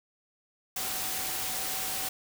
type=tone in noise; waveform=sine; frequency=759 Hz; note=F#5; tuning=44 cents sharp; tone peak=-44 dBFS; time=0.76-2.09 s; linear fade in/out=5 ms; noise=white; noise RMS=-33 dBFS; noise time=0.76-2.09 s; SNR=-14 dB; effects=none